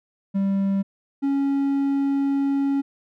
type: tone pair in turn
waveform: triangle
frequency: 196 / 277.2 Hz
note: G3 / C#4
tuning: 0 / 0 cents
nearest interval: tritone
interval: 600 cents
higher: second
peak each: -17 dBFS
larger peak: neither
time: 0.34-0.83 / 1.22-2.82 s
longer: second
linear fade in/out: 20 ms
effects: none